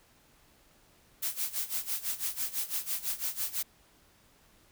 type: noise with tremolo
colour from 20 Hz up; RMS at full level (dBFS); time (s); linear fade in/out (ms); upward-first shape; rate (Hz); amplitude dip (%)
blue; -31; 1.22-3.63; 10; sine; 6; 85
effects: pink hiss -63 dBFS RMS until 4.71 s